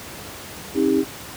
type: tone cluster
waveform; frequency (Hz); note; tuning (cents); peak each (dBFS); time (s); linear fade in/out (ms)
sine; 269.6 / 317.5 / 400.1; C#4 / D#4 / G4; -48 / +35 / +35; -20; 0.74-1.05; 50
effects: pink hiss -36 dBFS RMS until 1.36 s + high-pass 80 Hz 12 dB/octave